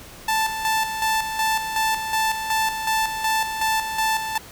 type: tone with tremolo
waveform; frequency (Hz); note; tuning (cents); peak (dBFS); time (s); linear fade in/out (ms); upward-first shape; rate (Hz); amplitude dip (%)
sawtooth; 881; A5; +2; -15; 0.28-4.38; 5; square; 2.7; 55
effects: pink hiss -42 dBFS RMS until 4.51 s